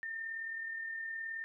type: tone with amplitude modulation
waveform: sine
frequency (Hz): 1810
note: A6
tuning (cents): +48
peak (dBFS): -36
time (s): 0.03-1.44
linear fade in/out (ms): 0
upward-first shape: sine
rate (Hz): 39.1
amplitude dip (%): 40
effects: none